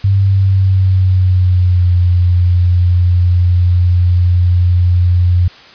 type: tone with pitch glide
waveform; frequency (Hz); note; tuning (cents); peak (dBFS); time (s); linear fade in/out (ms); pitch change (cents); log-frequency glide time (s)
sine; 98 to 88.83; G2 to F2; 0 to +30; -7; 0.04-5.48; 5; -170; 0.17-1.93
effects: white hiss -38 dBFS RMS until 5.74 s + resampled to 11025 Hz